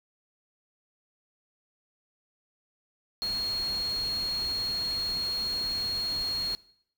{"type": "tone in noise", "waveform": "sine", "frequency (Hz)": 4286, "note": "C8", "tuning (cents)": 41, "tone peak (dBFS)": -28, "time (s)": [3.22, 6.55], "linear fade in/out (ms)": 0, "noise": "pink", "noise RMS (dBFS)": -42, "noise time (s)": [3.22, 6.55], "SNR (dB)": 11, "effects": ["noise-tail reverb RT60 0.7 s tail -21 dB re dry"]}